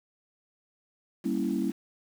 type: chord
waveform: sine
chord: G diminished seventh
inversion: none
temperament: equal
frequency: 196 / 233.1 / 277.2 / 329.6 Hz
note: G3 / Bb3 / Db4 / Fb4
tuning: 0 / 0 / 0 / 0 cents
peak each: -31 dBFS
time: 1.24-1.72 s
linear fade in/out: 20 ms
effects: tanh soft clip ceiling -17 dBFS + 8-bit